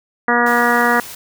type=harmonic tone; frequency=239.7 Hz; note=A#3; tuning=48 cents sharp; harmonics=1 / 2 / 3 / 4 / 5 / 6 / 7 / 8; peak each=-20 / -20 / -20 / -20 / -20 / -20 / -20 / -20 dBFS; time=0.28-1 s; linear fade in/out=2 ms
type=noise; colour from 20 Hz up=white; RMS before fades=-33 dBFS; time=0.46-1.15 s; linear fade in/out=5 ms
effects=none